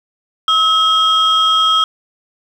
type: tone pair together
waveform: sine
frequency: 1287 / 3243 Hz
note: E6 / G#7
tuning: -42 / -42 cents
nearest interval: octave + major third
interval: 1600 cents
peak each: -11 dBFS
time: 0.48-1.84 s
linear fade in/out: 2 ms
effects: tanh soft clip ceiling -5 dBFS + 7-bit